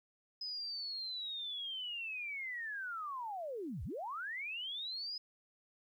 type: linear two-way sweep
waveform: sine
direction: down then up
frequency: 5070 to 55 to 5070 Hz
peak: -39 dBFS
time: 0.41-5.18 s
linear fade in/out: 5 ms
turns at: 3.84 s
effects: 12-bit